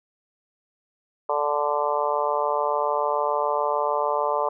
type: harmonic tone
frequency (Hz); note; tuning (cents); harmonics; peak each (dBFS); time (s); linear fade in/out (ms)
146.83; D3; 0; 3 / 4 / 5 / 6 / 7 / 8; -29 / -26 / -31 / -27 / -27 / -31; 1.29-4.49; 5
effects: none